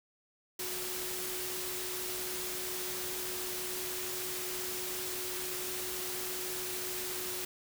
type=tone in noise; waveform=sine; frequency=366.4 Hz; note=F#4; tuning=17 cents flat; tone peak=-43 dBFS; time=0.59-7.45 s; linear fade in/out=5 ms; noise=white; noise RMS=-38 dBFS; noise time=0.59-7.45 s; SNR=-8 dB; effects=none